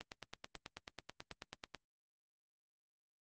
click train, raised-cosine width 0.2 ms, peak -27 dBFS, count 17, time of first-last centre 0.01-1.747 s, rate 9.21 Hz, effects Opus 32 kbps

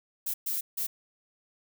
violet noise bursts at uneven times, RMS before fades -31 dBFS, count 3, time 0.26-0.34 / 0.46-0.61 / 0.77-0.87 s, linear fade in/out 10 ms, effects none

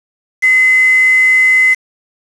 sine tone with quantisation, 2041 Hz, C7, 44 cents flat, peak -6 dBFS, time 0.42-1.75 s, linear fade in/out 20 ms, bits 4, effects low-pass 9000 Hz 12 dB/octave

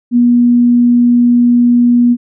sine tone, 241.3 Hz, B3, 40 cents flat, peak -5 dBFS, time 0.11-2.17 s, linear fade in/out 50 ms, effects none

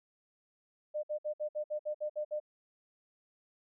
sine tone bursts, 603 Hz, D5, 46 cents sharp, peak -32 dBFS, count 10, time 0.94-2.401 s, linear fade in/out 20 ms, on 93 ms, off 59 ms, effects none

